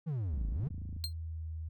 triangle exponential two-way sweep, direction down then up, 171.7 to 46.55 to 171.7 Hz, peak -30 dBFS, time 0.06-0.69 s, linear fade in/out 20 ms, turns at 0.49 s
click train, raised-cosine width 5 ms, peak -32 dBFS, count 18, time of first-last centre 0.34-0.965 s, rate 27.2 Hz
sine tone with pitch glide, 82.41 to 79.93 Hz, E2 to D#2, 0 to +47 cents, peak -37 dBFS, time 0.7-1.69 s, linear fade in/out 10 ms, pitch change -53 cents, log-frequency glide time 0.95-1.46 s
40% pulse tone with exponential decay, 4186 Hz, C8, in tune, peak -29 dBFS, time 1.04-1.13 s, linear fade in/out 0 ms, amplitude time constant 19 ms
effects none

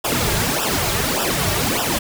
pink noise with flanger, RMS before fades -20 dBFS, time 0.04-1.99 s, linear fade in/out 10 ms, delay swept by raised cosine 0.46 to 4.06 ms, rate 1.7 Hz, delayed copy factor -0.9, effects none

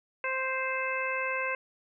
harmonic tone, 523.3 Hz, C5, in tune, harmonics 1 / 2 / 3 / 4 / 5, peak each -35 / -35 / -35 / -35 / -35 dBFS, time 0.24-1.55 s, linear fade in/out 2 ms, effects none

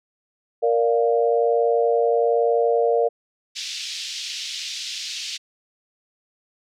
sine chord, Bb major, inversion none, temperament equal, 466.2 / 587.3 / 698.5 Hz, Bb4 / D5 / F5, 0 / 0 / 0 cents, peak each -18 / -23 / -23 dBFS, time 0.62-3.09 s, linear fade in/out 20 ms
white band-pass noise, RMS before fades -31 dBFS, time 3.55-5.38 s, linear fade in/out 20 ms, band 2700 to 5400 Hz, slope 24 dB/octave
effects none

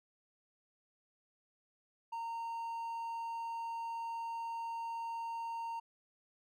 triangle tone, 921 Hz, A#5, 21 cents flat, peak -36 dBFS, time 2.12-5.8 s, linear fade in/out 10 ms, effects none

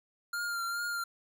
square tone with vibrato, 1396.9 Hz, F6, in tune, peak -33 dBFS, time 0.33-1.04 s, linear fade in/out 5 ms, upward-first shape triangle, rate 2.4 Hz, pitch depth 35 cents each way, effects none

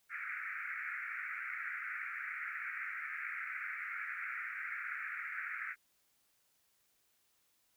white band-pass noise, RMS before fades -42 dBFS, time 0.09-5.76 s, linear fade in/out 50 ms, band 1300 to 2300 Hz, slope 96 dB/octave, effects white hiss -75 dBFS RMS until 7.76 s

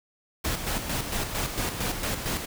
pink noise with tremolo, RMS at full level -28 dBFS, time 0.44-2.46 s, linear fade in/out 10 ms, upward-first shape square, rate 4.4 Hz, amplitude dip 50%, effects none

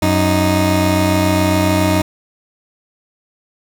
20% pulse tone pair together, 92.55 / 310.3 Hz, F#2 / D#4, +1 / -5 cents, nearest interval octave + major sixth, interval 2094 cents, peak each -10 dBFS, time 0.02-2.02 s, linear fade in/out 5 ms, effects none

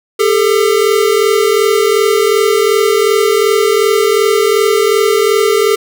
square tone pair together, 402.5 / 445.2 Hz, G4 / A4, +46 / +20 cents, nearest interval major second, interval 174 cents, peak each -12 dBFS, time 0.19-5.76 s, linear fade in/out 10 ms, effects none

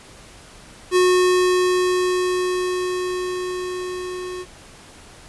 square tone with level ramp, 364.3 Hz, F#4, 27 cents flat, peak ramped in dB -13 to -29 dBFS, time 0.91-4.46 s, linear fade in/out 50 ms, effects pink hiss -44 dBFS RMS until 5.28 s + resampled to 24000 Hz

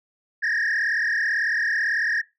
sine tone with frequency modulation, 1760 Hz, A6, in tune, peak -18 dBFS, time 0.42-2.22 s, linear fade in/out 20 ms, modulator 38.1 Hz, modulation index 3.1, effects noise-tail reverb RT60 0.2 s tail -19 dB re dry + tanh soft clip ceiling -19 dBFS

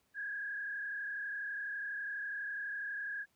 sine tone with frequency modulation, 1647 Hz, G#6, 15 cents flat, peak -37 dBFS, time 0.14-3.26 s, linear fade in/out 50 ms, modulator 32.1 Hz, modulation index 1.6, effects pink hiss -75 dBFS RMS until 3.35 s + high-pass 80 Hz 12 dB/octave

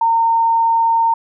sine tone, 915 Hz, A#5, 32 cents flat, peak -11 dBFS, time 0.01-1.14 s, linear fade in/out 5 ms, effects none

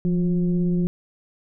sine tone with frequency modulation, 174.61 Hz, F3, in tune, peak -18 dBFS, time 0.05-0.87 s, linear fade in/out 0 ms, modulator 183 Hz, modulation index 0.6, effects none

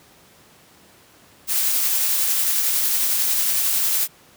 blue noise with tremolo, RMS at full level -19 dBFS, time 1.47-4.08 s, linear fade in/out 50 ms, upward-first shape triangle, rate 11 Hz, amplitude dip 25%, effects pink hiss -51 dBFS RMS until 4.36 s + high-pass 100 Hz 12 dB/octave

